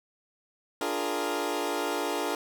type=chord; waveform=20% pulse; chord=Bb dominant seventh; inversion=first; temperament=equal; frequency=293.7 / 349.2 / 415.3 / 466.2 Hz; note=D4 / F4 / Ab4 / Bb4; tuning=0 / 0 / 0 / 0 cents; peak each=-29 dBFS; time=0.81-2.35 s; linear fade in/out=2 ms; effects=none